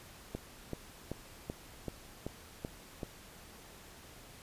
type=click train; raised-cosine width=2 ms; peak=-24 dBFS; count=8; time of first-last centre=0.35-3.032 s; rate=2.61 Hz; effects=pink hiss -54 dBFS RMS until 4.42 s + resampled to 32000 Hz